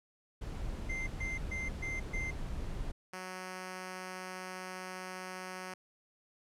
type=noise; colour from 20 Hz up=brown; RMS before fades=-39 dBFS; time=0.41-2.92 s; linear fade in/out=10 ms
type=tone bursts; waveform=triangle; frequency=2086 Hz; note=C7; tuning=6 cents flat; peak=-35 dBFS; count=5; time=0.89-2.31 s; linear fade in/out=10 ms; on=180 ms; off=130 ms
type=tone; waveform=5% pulse; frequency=185 Hz; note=F#3; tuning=in tune; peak=-30 dBFS; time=3.13-5.74 s; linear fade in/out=5 ms
effects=low-pass 11000 Hz 12 dB/octave